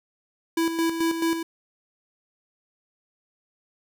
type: tone with tremolo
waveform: square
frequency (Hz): 330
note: E4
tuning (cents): +2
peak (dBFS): -21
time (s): 0.57-1.43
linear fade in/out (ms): 5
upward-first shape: square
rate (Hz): 4.6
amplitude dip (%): 55
effects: none